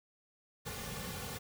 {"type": "noise with comb filter", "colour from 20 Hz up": "pink", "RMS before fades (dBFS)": -42, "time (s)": [0.65, 1.39], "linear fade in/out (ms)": 20, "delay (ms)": 3.1, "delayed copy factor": -0.95, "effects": []}